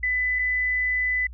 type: tone pair in turn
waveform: sine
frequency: 2000 / 2000 Hz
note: B6 / B6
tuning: +21 / +21 cents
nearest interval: unison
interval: 0 cents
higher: neither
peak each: -21 dBFS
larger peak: neither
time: 0.03-0.39 / 0.39-1.27 s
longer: second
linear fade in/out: 5 ms
effects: added 60 Hz sine -37 dBFS peak until 1.33 s